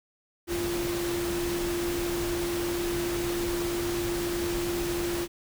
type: tone in noise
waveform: sine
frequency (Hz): 346.3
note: F4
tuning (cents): -15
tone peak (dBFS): -28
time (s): 0.47-5.28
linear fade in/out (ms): 50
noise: pink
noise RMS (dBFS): -34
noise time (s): 0.47-5.28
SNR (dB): +3
effects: none